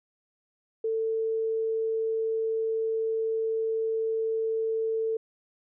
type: tone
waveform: sine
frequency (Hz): 446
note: A4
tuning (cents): +23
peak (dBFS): -25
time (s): 0.84-5.17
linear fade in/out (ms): 5
effects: none